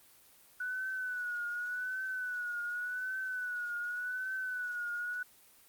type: tone with vibrato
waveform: sine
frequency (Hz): 1480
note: F#6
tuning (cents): 0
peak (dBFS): -34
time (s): 0.6-5.23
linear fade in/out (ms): 5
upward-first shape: triangle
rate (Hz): 0.87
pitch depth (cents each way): 68
effects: white hiss -61 dBFS RMS until 5.68 s + Opus 24 kbps